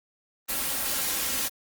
white noise with comb filter, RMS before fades -28 dBFS, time 0.48-1.49 s, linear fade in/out 20 ms, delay 3.7 ms, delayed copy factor +0.5, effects Opus 24 kbps

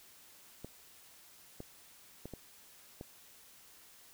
clicks, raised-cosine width 2 ms, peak -30 dBFS, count 5, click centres 0.646 / 1.604 / 2.256 / 2.337 / 3.011 s, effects white hiss -59 dBFS RMS until 4.13 s

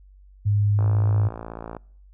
sine tone, 103 Hz, G#2, 14 cents flat, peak -17 dBFS, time 0.45-1.29 s, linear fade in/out 20 ms
click train, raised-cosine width 1 ms, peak -20 dBFS, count 56, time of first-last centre 0.79-1.767 s, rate 56.3 Hz
effects noise-tail reverb RT60 0.6 s tail -26 dB re dry + added 48 Hz sine -47 dBFS peak until 2.13 s

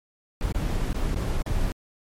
brown noise with dropouts, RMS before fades -25 dBFS, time 0.41-1.72 s, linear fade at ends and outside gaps 1 ms, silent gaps 0.522-0.546 / 0.93-0.944 / 1.146-1.159 / 1.421-1.462 s, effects MP3 64 kbps

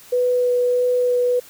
sine tone with vibrato, 493.9 Hz, B4, in tune, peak -15 dBFS, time 0.12-1.4 s, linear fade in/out 10 ms, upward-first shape sine, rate 1.6 Hz, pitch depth 8 cents each way, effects white hiss -45 dBFS RMS until 1.49 s

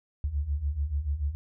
sine beating tone pair, 68 / 74.9 Hz, C#2 / D2, -33 / +35 cents, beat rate 6.9 Hz, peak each -32 / -28 dBFS, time 0.24-1.35 s, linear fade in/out 0 ms, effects none

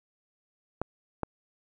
clicks, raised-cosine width 1 ms, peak -15 dBFS, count 2, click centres 0.816 / 1.233 s, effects none

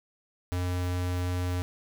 square tone, 89.7 Hz, F2, 47 cents sharp, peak -28 dBFS, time 0.52-1.62 s, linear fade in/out 0 ms, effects none

